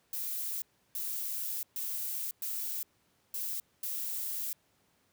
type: noise bursts at uneven times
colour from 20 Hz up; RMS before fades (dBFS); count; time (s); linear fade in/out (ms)
violet; -36; 6; 0.13-0.62 / 0.95-1.63 / 1.76-2.31 / 2.42-2.83 / 3.34-3.6 / 3.83-4.53; 2
effects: pink hiss -71 dBFS RMS until 5.12 s + high-pass 80 Hz 12 dB/octave